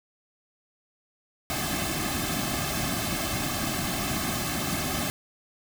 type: noise with comb filter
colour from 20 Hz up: pink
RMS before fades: -29 dBFS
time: 1.5-5.1 s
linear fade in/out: 0 ms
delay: 2.1 ms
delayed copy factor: -0.85
effects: none